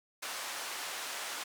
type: band-pass noise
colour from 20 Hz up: pink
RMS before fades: -40 dBFS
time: 0.22-1.44 s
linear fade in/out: 10 ms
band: 810 to 11000 Hz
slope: 12 dB/octave
effects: none